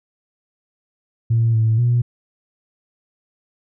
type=tone with pitch steps; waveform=sine; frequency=114.8 / 111.4 / 120.5 Hz; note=A#2 / A2 / B2; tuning=-26 / +22 / -42 cents; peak=-12 dBFS; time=1.3-2.02 s; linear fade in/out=10 ms; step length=240 ms; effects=tanh soft clip ceiling -9 dBFS